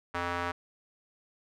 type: tone with band-pass filter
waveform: square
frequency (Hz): 87.31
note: F2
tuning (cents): 0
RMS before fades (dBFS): -33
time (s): 0.14-0.52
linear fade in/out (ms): 10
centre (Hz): 1300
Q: 1.3
effects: none